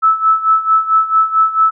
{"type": "tone with tremolo", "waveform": "sine", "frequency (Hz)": 1308, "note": "E6", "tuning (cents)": -14, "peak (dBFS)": -6, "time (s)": [0.02, 1.71], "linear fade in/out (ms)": 20, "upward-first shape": "sine", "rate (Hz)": 4.5, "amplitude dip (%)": 80, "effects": []}